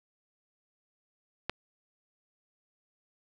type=click; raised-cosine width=0.3 ms; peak=-14 dBFS; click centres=1.496 s; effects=none